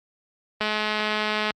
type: click train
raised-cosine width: 0.3 ms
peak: -9 dBFS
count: 192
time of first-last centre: 0.61-1.507 s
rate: 213 Hz
effects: high-pass 60 Hz 12 dB/octave + Opus 24 kbps